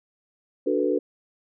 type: chord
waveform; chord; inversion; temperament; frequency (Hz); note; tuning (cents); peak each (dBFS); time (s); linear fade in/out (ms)
sine; B minor seventh; first; equal; 293.7 / 370 / 440 / 493.9; D4 / F#4 / A4 / B4; 0 / 0 / 0 / 0; -26; 0.66-0.99; 10
effects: none

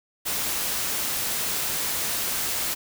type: noise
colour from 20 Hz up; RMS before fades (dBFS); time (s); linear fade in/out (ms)
white; -27; 0.25-2.75; 20
effects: none

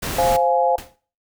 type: noise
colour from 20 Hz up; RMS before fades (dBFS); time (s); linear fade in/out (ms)
pink; -26; 0.02-0.37; 10
type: chord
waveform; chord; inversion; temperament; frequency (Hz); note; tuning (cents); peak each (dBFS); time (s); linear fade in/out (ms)
sine; F minor; second; just; 523.8 / 698.5 / 838.1; C5 / F5 / Ab5; +2 / 0 / +16; -19; 0.18-0.76; 5
type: noise with exponential decay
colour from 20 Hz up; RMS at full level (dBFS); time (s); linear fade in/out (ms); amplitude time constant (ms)
pink; -30; 0.78-0.96; 2; 38
effects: noise-tail reverb RT60 0.4 s tail -18 dB re dry

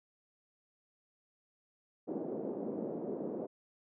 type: band-pass noise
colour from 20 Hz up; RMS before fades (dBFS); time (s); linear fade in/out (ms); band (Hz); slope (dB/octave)
white; -39; 2.07-3.47; 20; 200 to 490; 24
effects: none

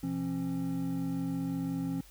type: tone cluster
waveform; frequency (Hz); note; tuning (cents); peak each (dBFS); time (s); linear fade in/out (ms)
triangle; 124.4 / 170 / 269.4; B2 / F3 / C#4; +13 / -46 / -49; -40 / -33 / -31; 0.03-2.01; 5
effects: added 50 Hz sine -55 dBFS peak until 2.1 s + white hiss -58 dBFS RMS until 2.1 s

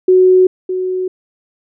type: tone with echo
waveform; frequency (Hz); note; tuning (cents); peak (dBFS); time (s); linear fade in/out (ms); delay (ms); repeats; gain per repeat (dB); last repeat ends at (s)
sine; 370; F#4; 0; -5; 0.08-0.47; 5; 610; 1; -10; 1.08
effects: none

